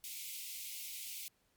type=high-pass noise; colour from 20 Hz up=white; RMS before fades=-45 dBFS; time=0.04-1.28 s; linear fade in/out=0 ms; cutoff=2100 Hz; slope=96 dB/octave; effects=pink hiss -75 dBFS RMS until 1.56 s + MP3 96 kbps